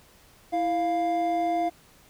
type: tone pair together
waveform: triangle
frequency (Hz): 329.6 / 698.4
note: E4 / F5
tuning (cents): 0 / 0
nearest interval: octave + minor second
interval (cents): 1300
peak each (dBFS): -27 / -22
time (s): 0.52-1.7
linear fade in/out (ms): 20
effects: pink hiss -56 dBFS RMS until 2.09 s